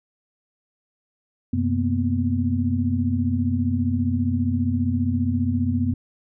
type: tone cluster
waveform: sine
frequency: 93 / 127.8 / 233 / 247.9 Hz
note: F#2 / C3 / A#3 / B3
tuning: +9 / -40 / -1 / +7 cents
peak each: -23 / -30 / -27 / -23 dBFS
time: 1.53-5.94 s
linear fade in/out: 5 ms
effects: none

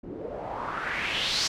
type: noise with low-pass filter sweep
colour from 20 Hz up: white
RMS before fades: -31 dBFS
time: 0.03-1.48 s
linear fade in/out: 10 ms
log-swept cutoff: 310 to 5500 Hz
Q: 3.2
effects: none

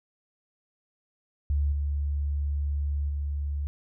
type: tone with level steps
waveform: sine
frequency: 72 Hz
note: D2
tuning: 34 cents flat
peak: -22 / -25 / -27 dBFS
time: 1.5-3.67 s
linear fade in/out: 0 ms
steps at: 1.72 / 3.09 s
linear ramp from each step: 5 ms
effects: none

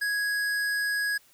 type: tone with hard clipping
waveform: sine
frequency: 1662 Hz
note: G#6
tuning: 1 cent sharp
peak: -27 dBFS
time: 0.01-1.18 s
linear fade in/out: 10 ms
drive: 14 dB
effects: white hiss -60 dBFS RMS until 1.33 s

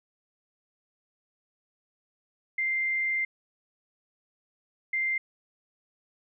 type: tone bursts at uneven times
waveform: sine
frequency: 2093 Hz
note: C7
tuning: in tune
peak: -25 dBFS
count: 2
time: 2.58-3.25 / 4.93-5.18 s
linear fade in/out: 5 ms
effects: none

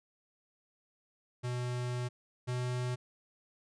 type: tone pair in turn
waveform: square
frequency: 123.47 / 124.54 Hz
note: B2 / B2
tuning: 0 / +15 cents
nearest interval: unison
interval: 15 cents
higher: second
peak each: -34 / -33 dBFS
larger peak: second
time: 1.43-2.09 / 2.47-2.96 s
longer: first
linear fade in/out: 20 ms
effects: resampled to 22050 Hz

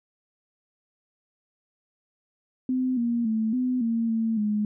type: tone with pitch steps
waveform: sine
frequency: 256.3 / 235.8 / 220.5 / 252.5 / 229.1 / 224.8 / 210.2 Hz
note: C4 / A#3 / A3 / B3 / A#3 / A3 / G#3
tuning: -36 / +20 / +4 / +39 / -30 / +37 / +21 cents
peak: -22 dBFS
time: 2.69-4.65 s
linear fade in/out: 2 ms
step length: 280 ms
effects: none

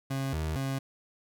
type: tone with pitch steps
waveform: 30% pulse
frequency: 135.3 / 78.5 / 135.1 Hz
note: C#3 / D#2 / C#3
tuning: -42 / +16 / -44 cents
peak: -27 dBFS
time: 0.1-0.79 s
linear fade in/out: 10 ms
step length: 230 ms
effects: none

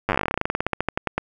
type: slowing click train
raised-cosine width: 0.5 ms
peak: -6 dBFS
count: 28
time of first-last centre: 0.09-1.18 s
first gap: 9 ms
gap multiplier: 1.1
effects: 8-bit

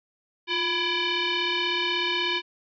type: tone with frequency modulation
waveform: sine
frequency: 316.3 Hz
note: D#4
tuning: 29 cents sharp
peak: -23 dBFS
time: 0.47-2.42 s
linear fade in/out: 50 ms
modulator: 669 Hz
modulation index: 5.4
effects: none

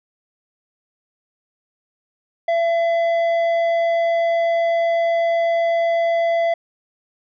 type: tone with tanh clipping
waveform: triangle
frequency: 673 Hz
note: E5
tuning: 36 cents sharp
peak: -17 dBFS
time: 2.48-6.54 s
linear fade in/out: 5 ms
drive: 12 dB
effects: none

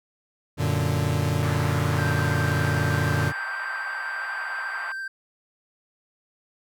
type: chord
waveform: 40% pulse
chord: Gb augmented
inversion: none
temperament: equal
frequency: 92.5 / 116.54 / 146.83 Hz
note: Gb2 / Bb2 / D3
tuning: 0 / 0 / 0 cents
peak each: -26 / -26 / -24 dBFS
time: 0.57-3.33 s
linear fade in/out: 50 ms
type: band-pass noise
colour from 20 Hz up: white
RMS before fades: -35 dBFS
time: 1.43-4.92 s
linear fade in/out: 2 ms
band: 850 to 1700 Hz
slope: 24 dB/octave
type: tone with vibrato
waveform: triangle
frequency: 1568 Hz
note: G6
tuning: in tune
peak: -28 dBFS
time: 1.98-5.08 s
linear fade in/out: 5 ms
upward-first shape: sine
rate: 12 Hz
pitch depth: 14 cents each way
effects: none

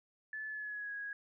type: tone with pitch glide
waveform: sine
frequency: 1734 to 1655.7 Hz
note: A6 to G#6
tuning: -26 to -6 cents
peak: -39 dBFS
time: 0.33-1.13 s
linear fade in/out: 2 ms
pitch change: -80 cents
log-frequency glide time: 0.47-0.93 s
effects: none

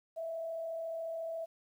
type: tone with frequency modulation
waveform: sine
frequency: 657 Hz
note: E5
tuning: 6 cents flat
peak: -36 dBFS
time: 0.16-1.46 s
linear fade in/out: 20 ms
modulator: 34.1 Hz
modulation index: 0.34
effects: 11-bit

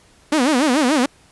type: tone with vibrato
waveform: sawtooth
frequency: 276.4 Hz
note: C#4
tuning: 5 cents flat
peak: -10 dBFS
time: 0.32-1.06 s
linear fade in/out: 5 ms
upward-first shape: sine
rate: 6.9 Hz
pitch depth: 240 cents each way
effects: pink hiss -52 dBFS RMS until 1.31 s + resampled to 24000 Hz

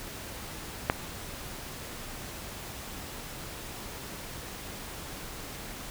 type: click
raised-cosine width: 0.5 ms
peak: -7 dBFS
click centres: 0.899 s
effects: pink hiss -41 dBFS RMS until 5.9 s

